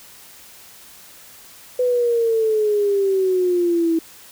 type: exponential sweep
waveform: sine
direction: down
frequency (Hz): 503 to 325.1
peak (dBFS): -15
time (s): 1.79-3.99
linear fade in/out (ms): 5
effects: white hiss -44 dBFS RMS until 4.31 s